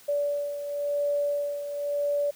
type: beating tone pair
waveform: sine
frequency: 577 / 577.95 Hz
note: D5 / D5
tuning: -31 / -28 cents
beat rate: 0.95 Hz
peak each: -26 / -33 dBFS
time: 0.08-2.31 s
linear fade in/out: 10 ms
effects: white hiss -53 dBFS RMS until 2.35 s + high-pass 80 Hz 12 dB/octave